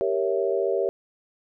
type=chord; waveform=sine; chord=G diminished seventh; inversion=none; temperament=equal; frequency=392 / 466.2 / 554.4 / 659.3 Hz; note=G4 / Bb4 / Db5 / Fb5; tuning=0 / 0 / 0 / 0 cents; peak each=-25 / -27 / -27 / -30 dBFS; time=0.01-0.89 s; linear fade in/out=0 ms; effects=none